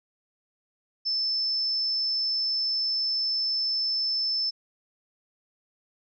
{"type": "tone", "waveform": "sine", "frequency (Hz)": 5274, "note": "E8", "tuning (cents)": 0, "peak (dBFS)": -24, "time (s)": [1.05, 4.51], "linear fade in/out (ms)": 20, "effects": []}